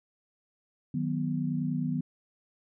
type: chord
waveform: sine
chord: B major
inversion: first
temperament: equal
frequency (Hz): 155.56 / 185 / 246.9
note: D#3 / F#3 / B3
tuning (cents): 0 / 0 / 0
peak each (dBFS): -31 / -34 / -31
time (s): 0.94-2.01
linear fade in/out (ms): 5
effects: none